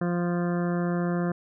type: harmonic tone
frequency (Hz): 174.61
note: F3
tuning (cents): 0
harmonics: 1 / 2 / 3 / 4 / 6 / 7 / 8 / 9 / 10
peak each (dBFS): -25 / -31 / -35 / -37 / -41 / -42 / -43 / -44 / -45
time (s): 0.01-1.32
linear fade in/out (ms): 5
effects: none